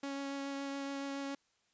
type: tone with vibrato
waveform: sawtooth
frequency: 277.2 Hz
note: C#4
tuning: in tune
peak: -34 dBFS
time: 0.03-1.35 s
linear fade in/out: 5 ms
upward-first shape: triangle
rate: 7.1 Hz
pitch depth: 12 cents each way
effects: white hiss -75 dBFS RMS until 1.73 s + resampled to 16000 Hz